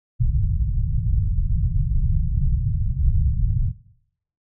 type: low-pass noise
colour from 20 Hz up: pink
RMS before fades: -20 dBFS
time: 0.19-3.72 s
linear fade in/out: 20 ms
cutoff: 150 Hz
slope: 48 dB/octave
effects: noise-tail reverb RT60 0.7 s tail -17 dB re dry